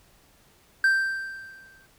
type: tone with exponential decay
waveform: triangle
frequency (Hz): 1568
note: G6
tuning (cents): 0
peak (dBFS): -14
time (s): 0.84-1.86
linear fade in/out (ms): 2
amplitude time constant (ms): 220
effects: pink hiss -59 dBFS RMS until 1.98 s